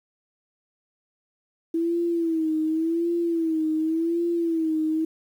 sine tone with vibrato, 327.3 Hz, E4, 12 cents flat, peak -21 dBFS, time 1.74-5.05 s, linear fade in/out 5 ms, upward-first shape sine, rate 0.89 Hz, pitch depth 78 cents each way, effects 9-bit

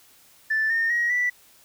sine tone with pitch steps, 1760 / 1826.3 / 1895.1 / 1966.4 Hz, A6 / A#6 / A#6 / B6, 0 / -36 / +28 / -8 cents, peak -19 dBFS, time 0.5-1.3 s, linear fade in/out 10 ms, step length 200 ms, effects tanh soft clip ceiling -16 dBFS + white hiss -55 dBFS RMS until 1.64 s

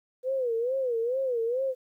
sine tone with vibrato, 493.9 Hz, B4, in tune, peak -25 dBFS, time 0.23-1.75 s, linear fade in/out 50 ms, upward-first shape sine, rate 2.3 Hz, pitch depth 150 cents each way, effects 11-bit

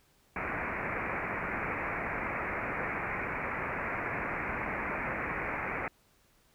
white low-pass noise, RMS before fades -35 dBFS, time 0.36-5.88 s, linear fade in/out 2 ms, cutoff 2400 Hz, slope 96 dB/octave, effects pink hiss -67 dBFS RMS until 6.54 s

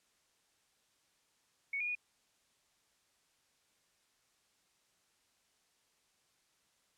sine tone with pitch steps, 2223 / 2432 / 2458 Hz, C#7 / D#7 / D#7, +4 / -40 / -22 cents, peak -34 dBFS, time 1.73-1.952 s, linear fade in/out 5 ms, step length 74 ms, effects white hiss -74 dBFS RMS until 6.97 s + low-pass 9000 Hz 12 dB/octave

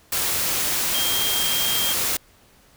sine tone in noise, 3209 Hz, G7, 40 cents sharp, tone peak -24 dBFS, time 0.94-1.93 s, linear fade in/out 5 ms, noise white, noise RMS -23 dBFS, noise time 0.12-2.17 s, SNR -4 dB, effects pink hiss -55 dBFS RMS until 2.76 s

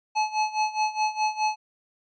square tone with tremolo, 858 Hz, A5, 44 cents flat, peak -21 dBFS, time 0.15-1.56 s, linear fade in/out 20 ms, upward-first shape sine, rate 4.8 Hz, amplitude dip 85%, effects resampled to 16000 Hz

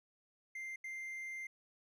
triangle tone bursts at uneven times, 2093 Hz, C7, in tune, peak -40 dBFS, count 2, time 0.55-0.76 / 0.84-1.47 s, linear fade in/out 5 ms, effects none

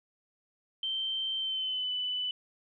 sine tone with pitch glide, 3121 to 2992 Hz, G7 to F#7, -8 to +19 cents, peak -30 dBFS, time 0.83-2.31 s, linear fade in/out 2 ms, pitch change -73 cents, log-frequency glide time 1.38-1.91 s, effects none

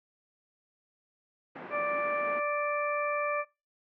pink band-pass noise, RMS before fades -44 dBFS, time 1.55-2.4 s, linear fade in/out 10 ms, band 200 to 2100 Hz, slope 24 dB/octave
harmonic tone, 587.3 Hz, D5, in tune, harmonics 1 / 2 / 3 / 4, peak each -31 / -32 / -39 / -37 dBFS, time 1.7-3.45 s, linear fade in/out 50 ms
effects noise-tail reverb RT60 0.3 s tail -24 dB re dry

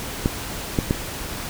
clicks, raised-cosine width 3 ms, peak -5 dBFS, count 3, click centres 0.259 / 0.788 / 0.909 s, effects pink hiss -31 dBFS RMS until 1.49 s

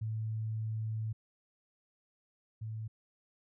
sine tone pair in turn, 110 / 110 Hz, A2 / A2, 0 / 0 cents, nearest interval unison, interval 0 cents, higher neither, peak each -33 / -37 dBFS, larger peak first, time 0.01-1.13 / 2.61-2.88 s, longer first, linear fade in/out 10 ms, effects none

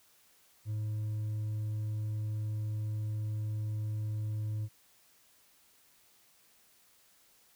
sine tone with hard clipping, 107 Hz, A2, 48 cents flat, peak -33 dBFS, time 0.65-4.69 s, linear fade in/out 50 ms, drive 2 dB, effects white hiss -65 dBFS RMS until 7.55 s

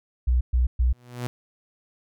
sine tone bursts, 61.74 Hz, B1, in tune, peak -17 dBFS, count 3, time 0.27-0.93 s, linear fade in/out 10 ms, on 140 ms, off 120 ms
sawtooth tone with exponential growth, 122.4 Hz, B2, 15 cents flat, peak -21 dBFS, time 0.9-1.27 s, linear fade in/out 0 ms, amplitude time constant 79 ms
effects none

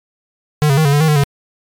square tone with pitch steps, 150.6 / 137.2 / 157.3 / 141 / 145.8 / 158.4 / 150.5 / 141.3 Hz, D3 / C#3 / D#3 / C#3 / D3 / D#3 / D3 / C#3, +44 / -17 / +19 / +30 / -12 / +31 / +43 / +34 cents, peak -10 dBFS, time 0.62-1.236 s, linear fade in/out 0 ms, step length 77 ms, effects MP3 96 kbps

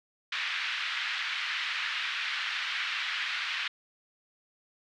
pink band-pass noise, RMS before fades -33 dBFS, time 0.32-3.68 s, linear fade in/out 5 ms, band 1500 to 3700 Hz, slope 24 dB/octave, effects none

